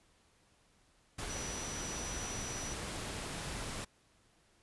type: tone in noise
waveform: sine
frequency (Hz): 5890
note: F#8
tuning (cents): -9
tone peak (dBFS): -43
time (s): 1.29-2.74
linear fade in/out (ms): 10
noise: pink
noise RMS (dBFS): -41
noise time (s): 1.18-3.85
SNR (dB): -5
effects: pink hiss -69 dBFS RMS until 4.62 s + resampled to 24000 Hz